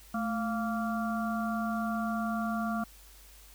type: harmonic tone with a mistuned harmonic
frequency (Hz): 231.6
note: A#3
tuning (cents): -11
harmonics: 1 / 3 / 5 / 6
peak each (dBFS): -31 / -36 / -38 / -39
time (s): 0.14-2.84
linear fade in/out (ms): 5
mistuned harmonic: 1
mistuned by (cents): -96
effects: added 50 Hz sine -54 dBFS peak until 3.54 s + white hiss -56 dBFS RMS until 3.54 s